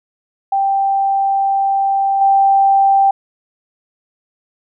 sine tone with level steps, 785 Hz, G5, 2 cents sharp, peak -12 / -8 dBFS, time 0.52-3.11 s, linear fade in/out 5 ms, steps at 2.21 s, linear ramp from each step 5 ms, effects none

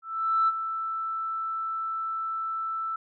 sine tone with ADSR envelope, 1324 Hz, E6, 7 cents sharp, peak -18 dBFS, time 0.02-2.96 s, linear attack 460 ms, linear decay 32 ms, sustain -10 dB, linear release 4 ms, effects tanh soft clip ceiling -14 dBFS

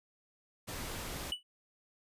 pink noise, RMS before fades -41 dBFS, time 0.67-1.32 s, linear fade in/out 20 ms
triangle tone with exponential decay, 2960 Hz, F#7, in tune, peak -27 dBFS, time 1.32-1.43 s, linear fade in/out 2 ms, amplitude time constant 22 ms
effects resampled to 32000 Hz

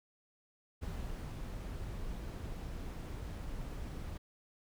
brown noise with ADSR envelope, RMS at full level -40 dBFS, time 0.81-4.18 s, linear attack 22 ms, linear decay 550 ms, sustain -2 dB, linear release 11 ms, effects none

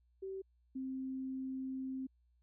sine tone pair in turn, 384.4 / 263 Hz, G4 / C4, -34 / +9 cents, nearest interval perfect fifth, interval 657 cents, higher first, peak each -40 / -38 dBFS, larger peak second, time 0.22-0.42 / 0.75-2.07 s, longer second, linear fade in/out 10 ms, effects added 60 Hz sine -69 dBFS peak until 2.42 s

